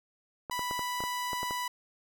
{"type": "clicks", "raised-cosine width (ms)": 1, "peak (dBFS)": -23, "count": 9, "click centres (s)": [0.498, 0.593, 0.711, 0.793, 1.005, 1.038, 1.332, 1.431, 1.509]}
{"type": "tone", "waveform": "sawtooth", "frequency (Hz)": 987.8, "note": "B5", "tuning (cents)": 0, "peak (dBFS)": -28, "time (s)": [0.51, 1.68], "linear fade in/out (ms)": 5}
{"effects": []}